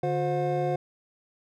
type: tone cluster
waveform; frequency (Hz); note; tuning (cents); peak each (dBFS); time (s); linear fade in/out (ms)
triangle; 146.8 / 359.6 / 523 / 720; D3 / F#4 / C5 / F#5; 0 / -49 / -1 / -47; -28; 0.03-0.76; 5
effects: none